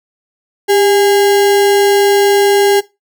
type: tone with sample-and-hold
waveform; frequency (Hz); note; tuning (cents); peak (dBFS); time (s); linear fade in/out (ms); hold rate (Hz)
sine; 399.4; G4; +32; -7; 0.68-2.81; 20; 1225
effects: noise-tail reverb RT60 0.2 s tail -17 dB re dry